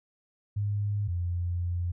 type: tone pair in turn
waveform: sine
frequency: 102.7 / 87.62 Hz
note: G#2 / F2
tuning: -19 / +6 cents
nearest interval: minor third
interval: 275 cents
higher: first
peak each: -26 / -27 dBFS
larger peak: first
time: 0.56-1.08 / 1.08-1.92 s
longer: second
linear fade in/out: 10 ms
effects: none